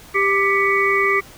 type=harmonic tone with a mistuned harmonic; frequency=394.4 Hz; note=G4; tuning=11 cents sharp; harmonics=1 / 3 / 5 / 6; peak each=-20 / -20 / -20 / -20 dBFS; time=0.14-1.21 s; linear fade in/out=20 ms; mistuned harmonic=6; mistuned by=-93 cents; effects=pink hiss -43 dBFS RMS until 1.37 s